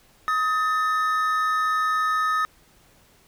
triangle tone pair together, 1262 / 1782.8 Hz, D#6 / A6, +24 / +22 cents, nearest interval tritone, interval 598 cents, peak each -19 / -26 dBFS, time 0.28-2.45 s, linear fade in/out 0 ms, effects pink hiss -57 dBFS RMS until 3.27 s

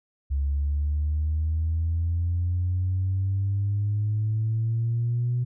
sine exponential sweep, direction up, 68.9 to 123.47 Hz, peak -21 dBFS, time 0.3-5.45 s, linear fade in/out 20 ms, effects tanh soft clip ceiling -18 dBFS

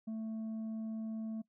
sine tone with tanh clipping, 221.2 Hz, A3, 9 cents sharp, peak -38 dBFS, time 0.07-1.42 s, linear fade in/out 10 ms, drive 4 dB, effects noise-tail reverb RT60 0.1 s tail -21 dB re dry

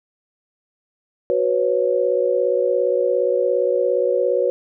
sine chord, F# suspended fourth, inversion none, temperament equal with one note detuned, 370 / 493.9 / 551.2 Hz, F#4 / B4 / C#5, 0 / 0 / -10 cents, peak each -22 / -19 / -20 dBFS, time 1.3-4.5 s, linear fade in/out 0 ms, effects none

